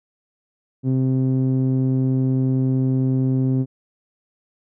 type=tone with low-pass filter; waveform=sawtooth; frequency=130.81 Hz; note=C3; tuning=in tune; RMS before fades=-19 dBFS; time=0.83-3.66 s; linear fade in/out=50 ms; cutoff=280 Hz; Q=1.7; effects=none